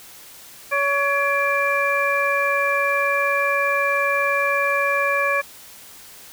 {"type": "harmonic tone with a mistuned harmonic", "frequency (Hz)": 563, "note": "C#5", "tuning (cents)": 27, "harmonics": [1, 2, 3, 4], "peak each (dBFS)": [-23, -23, -23, -23], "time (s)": [0.71, 5.42], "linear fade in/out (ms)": 20, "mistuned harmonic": 4, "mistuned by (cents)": 83, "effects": ["white hiss -43 dBFS RMS until 6.32 s"]}